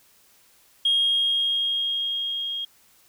sine tone with level ramp, 3254 Hz, G#7, 36 cents flat, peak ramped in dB -16 to -27 dBFS, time 0.85-2.65 s, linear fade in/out 5 ms, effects tanh soft clip ceiling -14 dBFS + white hiss -58 dBFS RMS until 3.08 s

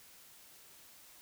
silence, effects white hiss -58 dBFS RMS until 1.21 s

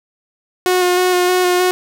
sawtooth tone with vibrato, 361.9 Hz, F#4, 38 cents flat, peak -8 dBFS, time 0.66-1.71 s, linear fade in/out 0 ms, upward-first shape square, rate 3.2 Hz, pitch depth 15 cents each way, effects none

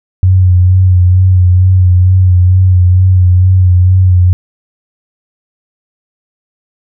sine tone with vibrato, 91.6 Hz, F#2, 17 cents flat, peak -3 dBFS, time 0.23-4.33 s, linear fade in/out 0 ms, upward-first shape sine, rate 2.2 Hz, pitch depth 35 cents each way, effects none

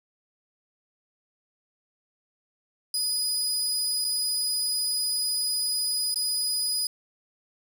25% pulse tone with dropouts, 4958 Hz, D#8, 7 cents flat, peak -20 dBFS, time 2.94-6.87 s, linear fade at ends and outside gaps 2 ms, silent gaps 4.045-4.048 / 6.143-6.158 s, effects none

